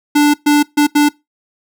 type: tone bursts at uneven times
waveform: square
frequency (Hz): 293.7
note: D4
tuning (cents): 0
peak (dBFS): -8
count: 4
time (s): 0.15-0.34 / 0.46-0.63 / 0.77-0.87 / 0.95-1.09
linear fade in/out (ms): 10
effects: noise-tail reverb RT60 0.2 s tail -22 dB re dry